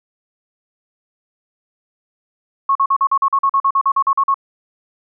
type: tone bursts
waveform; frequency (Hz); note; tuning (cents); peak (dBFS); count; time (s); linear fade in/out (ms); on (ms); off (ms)
sine; 1096; C#6; -20; -11; 16; 2.69-4.343; 5; 63; 43
effects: none